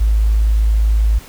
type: tone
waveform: sine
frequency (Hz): 53.7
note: A1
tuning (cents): -41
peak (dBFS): -10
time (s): 0-1.19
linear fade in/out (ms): 10
effects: pink hiss -39 dBFS RMS until 1.28 s